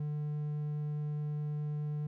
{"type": "tone", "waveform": "triangle", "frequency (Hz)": 149.2, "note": "D3", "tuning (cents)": 28, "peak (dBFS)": -31, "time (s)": [0, 2.07], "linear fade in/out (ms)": 5, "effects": []}